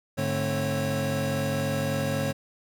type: tone cluster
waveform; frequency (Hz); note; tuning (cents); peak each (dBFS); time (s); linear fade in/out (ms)
square; 102.9 / 147 / 219.1 / 263.6 / 547; G#2 / D3 / A3 / C4 / C#5; -16 / +2 / -7 / +13 / -23; -34 / -31 / -34 / -35 / -31; 0.17-2.33; 20
effects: none

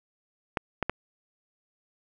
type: clicks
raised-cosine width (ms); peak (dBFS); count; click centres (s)
0.5; -11; 3; 0.572 / 0.827 / 0.896
effects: none

